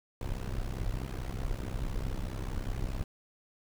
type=noise with amplitude modulation; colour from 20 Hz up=brown; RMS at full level=-31 dBFS; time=0.21-3.04 s; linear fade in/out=2 ms; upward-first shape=sine; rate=64.7 Hz; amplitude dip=90%; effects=none